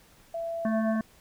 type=tone; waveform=sine; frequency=668 Hz; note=E5; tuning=23 cents sharp; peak=-30 dBFS; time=0.34-0.96 s; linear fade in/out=5 ms
type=harmonic tone; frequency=220 Hz; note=A3; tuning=in tune; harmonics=1 / 3 / 5 / 7 / 8; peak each=-25 / -35 / -39 / -42 / -43 dBFS; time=0.65-1.01 s; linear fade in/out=2 ms
effects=pink hiss -58 dBFS RMS until 1.2 s